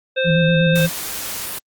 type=harmonic tone; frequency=523.3 Hz; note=C5; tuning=in tune; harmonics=1 / 3 / 5 / 7; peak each=-18 / -23 / -25 / -26 dBFS; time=0.16-0.87 s; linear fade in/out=20 ms
type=tone with vibrato; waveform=sine; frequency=164.81 Hz; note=E3; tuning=in tune; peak=-14 dBFS; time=0.24-0.9 s; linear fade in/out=50 ms; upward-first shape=square; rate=8.2 Hz; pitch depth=41 cents each way
type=noise; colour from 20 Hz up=white; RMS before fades=-27 dBFS; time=0.75-1.59 s; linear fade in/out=10 ms
effects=Opus 48 kbps